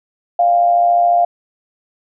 sine tone with amplitude modulation, 698 Hz, F5, 1 cent flat, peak -7 dBFS, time 0.39-1.25 s, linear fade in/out 5 ms, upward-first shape sine, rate 114 Hz, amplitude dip 50%, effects none

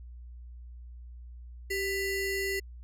square ring-modulated tone, 1188 Hz, D6, 20 cents sharp, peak -27 dBFS, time 1.7-2.6 s, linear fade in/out 10 ms, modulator 798 Hz, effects added 60 Hz sine -43 dBFS peak until 2.83 s

